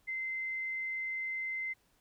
sine tone, 2071 Hz, C7, 18 cents flat, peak -34 dBFS, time 0.07-1.74 s, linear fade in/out 20 ms, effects pink hiss -71 dBFS RMS until 2 s

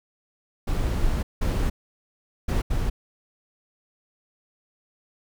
brown noise bursts at uneven times, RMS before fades -23 dBFS, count 4, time 0.67-1.23 / 1.41-1.7 / 2.48-2.62 / 2.7-2.9 s, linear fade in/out 10 ms, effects none

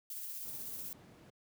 violet noise with tremolo, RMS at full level -42 dBFS, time 0.1-0.93 s, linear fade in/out 2 ms, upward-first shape triangle, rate 16 Hz, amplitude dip 30%
brown noise, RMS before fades -50 dBFS, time 0.45-1.3 s, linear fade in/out 2 ms
effects high-pass 150 Hz 12 dB/octave

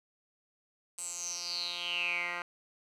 10% pulse tone with band-pass filter sweep, 174.61 Hz, F3, in tune, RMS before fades -36 dBFS, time 0.98-2.42 s, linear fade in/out 2 ms, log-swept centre 8500 to 1700 Hz, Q 8.6, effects none

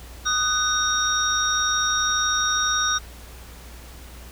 sine tone cluster, 1242 / 1500 / 3728 / 5650 Hz, D#6 / F#6 / A#7 / F8, -3 / +23 / -1 / +19 cents, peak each -25 dBFS, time 0.25-2.99 s, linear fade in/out 20 ms, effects added 60 Hz sine -40 dBFS peak until 4.31 s + pink hiss -45 dBFS RMS until 4.31 s

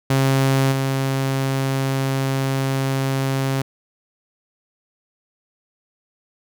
sawtooth tone with level steps, 134.7 Hz, C#3, 49 cents flat, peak -11 / -15 dBFS, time 0.1-3.62 s, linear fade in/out 5 ms, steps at 0.71 s, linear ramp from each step 20 ms, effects none

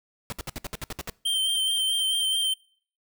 pink noise bursts, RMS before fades -33 dBFS, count 10, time 0.3-1.098 s, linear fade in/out 0 ms, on 24 ms, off 62 ms
square tone with vibrato, 3136 Hz, G7, in tune, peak -23 dBFS, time 1.25-2.54 s, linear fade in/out 10 ms, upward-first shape sine, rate 4.6 Hz, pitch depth 21 cents each way
effects noise-tail reverb RT60 0.5 s tail -24 dB re dry

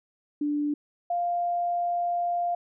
sine tone pair in turn, 293.7 / 698.5 Hz, D4 / F5, 0 / 0 cents, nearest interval octave + minor third, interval 1500 cents, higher second, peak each -24 dBFS, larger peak neither, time 0.41-0.74 / 1.1-2.55 s, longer second, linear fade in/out 5 ms, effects none

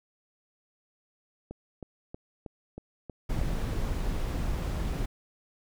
click train, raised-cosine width 2 ms, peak -26 dBFS, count 8, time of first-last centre 1.51-3.732 s, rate 3.15 Hz
brown noise, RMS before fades -30 dBFS, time 3.29-5.06 s, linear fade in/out 10 ms
effects none

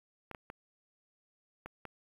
clicks, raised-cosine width 0.5 ms, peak -28 dBFS, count 5, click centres 0.313 / 0.348 / 0.501 / 1.66 / 1.853 s, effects 9-bit

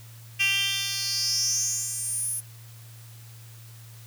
10% pulse tone with high-pass filter sweep, 394 Hz, G4, 9 cents sharp, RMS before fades -27 dBFS, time 0.39-2.41 s, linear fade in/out 20 ms, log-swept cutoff 2700 to 11000 Hz, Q 6.8, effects added 114 Hz sine -44 dBFS peak until 4.06 s + white hiss -52 dBFS RMS until 4.06 s

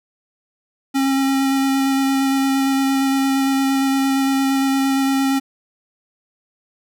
square tone with vibrato, 270.5 Hz, C#4, 42 cents flat, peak -16 dBFS, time 0.94-5.4 s, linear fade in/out 20 ms, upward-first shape square, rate 8.7 Hz, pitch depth 9 cents each way, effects none

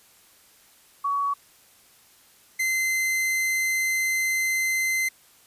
sine / 45% pulse tone pair in turn, 1127 / 2068 Hz, C#6 / C7, +28 / -21 cents, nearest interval major seventh, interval 1051 cents, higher second, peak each -22 dBFS, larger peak neither, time 1.04-1.34 / 2.59-5.09 s, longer second, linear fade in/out 10 ms, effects white hiss -56 dBFS RMS until 5.46 s + resampled to 32000 Hz

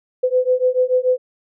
sine beating tone pair, 503 / 509.9 Hz, B4 / C5, +32 / -45 cents, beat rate 6.9 Hz, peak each -17 / -17 dBFS, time 0.23-1.18 s, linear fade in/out 10 ms, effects none

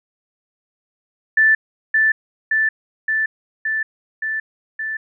sine tone with echo, 1760 Hz, A6, in tune, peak -10 dBFS, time 1.37-1.55 s, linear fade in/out 5 ms, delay 570 ms, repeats 6, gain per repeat -2 dB, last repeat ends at 4.97 s, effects none

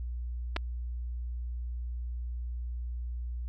clicks, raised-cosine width 0.3 ms, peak -16 dBFS, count 2, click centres 0.563 / 0.566 s, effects added 60 Hz sine -33 dBFS peak until 3.48 s

